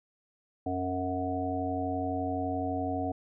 harmonic tone, 91.8 Hz, F#2, 13 cents flat, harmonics 1 / 3 / 5 / 7 / 8, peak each -37 / -33 / -39 / -37 / -34 dBFS, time 0.66-3.12 s, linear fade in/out 5 ms, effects none

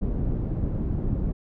pink low-pass noise, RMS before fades -26 dBFS, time 0.01-1.33 s, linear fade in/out 20 ms, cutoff 260 Hz, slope 12 dB/octave, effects none

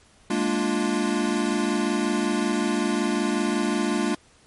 square chord, Bb dominant seventh, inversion third, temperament equal, 207.7 / 233.1 / 293.7 / 349.2 Hz, Ab3 / Bb3 / D4 / F4, 0 / 0 / 0 / 0 cents, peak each -28 dBFS, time 0.3-4.15 s, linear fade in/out 5 ms, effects pink hiss -56 dBFS RMS until 4.46 s + MP3 48 kbps

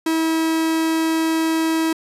45% pulse tone, 322.9 Hz, E4, 36 cents flat, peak -17 dBFS, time 0.06-1.93 s, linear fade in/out 5 ms, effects resampled to 32000 Hz

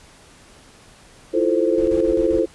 sine chord, F major seventh, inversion third, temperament equal, 329.6 / 349.2 / 440 / 523.3 Hz, E4 / F4 / A4 / C5, 0 / 0 / 0 / 0 cents, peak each -21 dBFS, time 1.33-2.46 s, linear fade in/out 20 ms
brown noise bursts, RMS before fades -32 dBFS, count 5, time 1.78-2.397 s, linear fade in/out 0 ms, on 93 ms, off 38 ms
effects pink hiss -48 dBFS RMS until 2.54 s + resampled to 24000 Hz

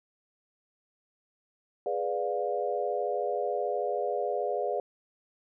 sine chord, G# diminished seventh, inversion none, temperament equal with one note detuned, 415.3 / 493.9 / 587.3 / 707.4 Hz, G#4 / B4 / D5 / F5, 0 / 0 / 0 / +22 cents, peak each -33 dBFS, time 1.86-4.8 s, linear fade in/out 2 ms, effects none

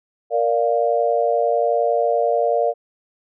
sine chord, Bb major, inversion none, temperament equal, 466.2 / 587.3 / 698.5 Hz, Bb4 / D5 / F5, 0 / 0 / 0 cents, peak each -20 dBFS, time 0.3-2.74 s, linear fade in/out 50 ms, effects none

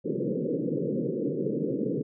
white band-pass noise, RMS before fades -29 dBFS, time 0.04-2.03 s, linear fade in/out 20 ms, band 130 to 520 Hz, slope 96 dB/octave, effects none

